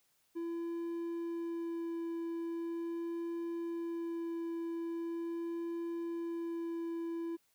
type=tone with vibrato; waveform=triangle; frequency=336.1 Hz; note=E4; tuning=34 cents sharp; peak=-34 dBFS; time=0.35-7.37 s; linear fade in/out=20 ms; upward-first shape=sine; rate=0.41 Hz; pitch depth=9 cents each way; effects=white hiss -74 dBFS RMS until 7.54 s